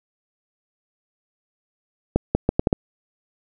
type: accelerating click train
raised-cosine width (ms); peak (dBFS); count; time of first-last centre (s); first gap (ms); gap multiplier
2; -3; 6; 2.16-2.729; 190; 0.74
effects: none